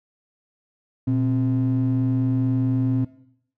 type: ring-modulated tone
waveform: triangle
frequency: 191.7 Hz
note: G3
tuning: 38 cents flat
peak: -12 dBFS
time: 1.07-3.05 s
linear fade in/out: 10 ms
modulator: 71.3 Hz
effects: noise-tail reverb RT60 0.7 s tail -20 dB re dry + tanh soft clip ceiling -13 dBFS